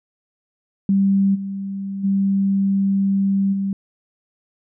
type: tone with level steps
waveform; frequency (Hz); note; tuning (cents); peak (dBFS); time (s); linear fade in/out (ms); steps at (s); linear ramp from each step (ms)
sine; 196; G3; 0; -13 / -24 / -15 / -19; 0.89-3.73; 2; 1.34 / 2.03 / 3.52; 20
effects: none